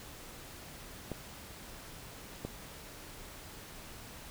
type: clicks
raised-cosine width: 2 ms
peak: -23 dBFS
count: 2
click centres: 1.117 / 2.45 s
effects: pink hiss -49 dBFS RMS until 4.3 s